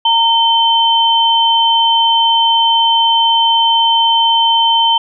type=tone pair together; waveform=sine; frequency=918 / 3088 Hz; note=A#5 / G7; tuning=-27 / -27 cents; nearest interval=octave + major sixth; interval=2100 cents; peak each=-11 dBFS; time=0.05-4.98 s; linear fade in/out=5 ms; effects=none